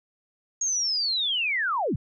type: linear sweep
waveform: sine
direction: down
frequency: 6645 to 79.6 Hz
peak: -23 dBFS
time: 0.61-1.96 s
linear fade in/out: 5 ms
effects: none